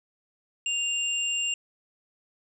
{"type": "tone pair together", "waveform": "sine", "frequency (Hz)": [2794, 7459], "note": ["F7", "A#8"], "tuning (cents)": [0, 0], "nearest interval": "octave + perfect fourth", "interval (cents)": 1700, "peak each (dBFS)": [-26, -32], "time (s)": [0.66, 1.54], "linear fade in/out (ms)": 2, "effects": []}